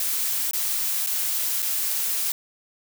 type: noise with dropouts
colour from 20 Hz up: blue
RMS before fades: -25 dBFS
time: 0-2.32 s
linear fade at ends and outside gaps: 2 ms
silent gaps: 0.511-0.533 / 1.064-1.07 / 1.621-1.625 s
effects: none